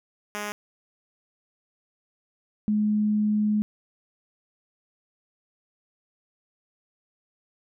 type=tone pair in turn; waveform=5% pulse / sine; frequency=207.7 / 211.1 Hz; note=G#3 / G#3; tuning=0 / +29 cents; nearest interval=unison; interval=29 cents; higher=second; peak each=-19 / -20 dBFS; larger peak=first; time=0.35-0.52 / 2.68-3.62 s; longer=second; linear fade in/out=0 ms; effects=none